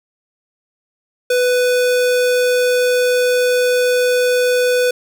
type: tone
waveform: square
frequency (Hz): 496.7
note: B4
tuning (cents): +10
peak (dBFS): -13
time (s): 1.3-4.91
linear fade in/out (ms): 5
effects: none